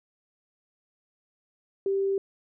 sine tone, 391.4 Hz, G4, 3 cents flat, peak -23 dBFS, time 1.86-2.18 s, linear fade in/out 2 ms, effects none

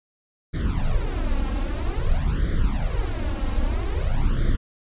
brown noise with flanger, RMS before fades -22 dBFS, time 0.53-4.57 s, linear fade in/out 20 ms, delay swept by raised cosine 0.55 to 3.75 ms, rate 0.51 Hz, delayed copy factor +1, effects resampled to 8000 Hz

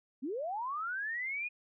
sine linear sweep, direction up, 233.1 to 2489 Hz, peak -34 dBFS, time 0.22-1.49 s, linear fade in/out 20 ms, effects none

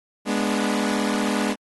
sawtooth chord, G# diminished, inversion none, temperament equal with one note detuned, 207.7 / 245.4 / 293.7 Hz, G#3 / B3 / D4, 0 / -11 / 0 cents, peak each -20 / -22 / -23 dBFS, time 0.25-1.56 s, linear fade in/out 50 ms, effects AAC 32 kbps

